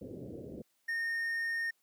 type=low-pass noise; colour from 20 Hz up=pink; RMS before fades=-40 dBFS; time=0.01-0.62 s; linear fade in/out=5 ms; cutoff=540 Hz; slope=48 dB/octave
type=tone; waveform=triangle; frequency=1837 Hz; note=A#6; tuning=26 cents flat; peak=-30 dBFS; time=0.88-1.71 s; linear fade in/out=10 ms
effects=white hiss -75 dBFS RMS until 1.82 s + high-pass 150 Hz 12 dB/octave